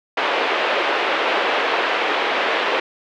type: band-pass noise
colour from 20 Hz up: pink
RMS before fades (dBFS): -20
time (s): 0.17-2.8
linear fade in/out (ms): 5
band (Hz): 400 to 3200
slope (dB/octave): 24
effects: none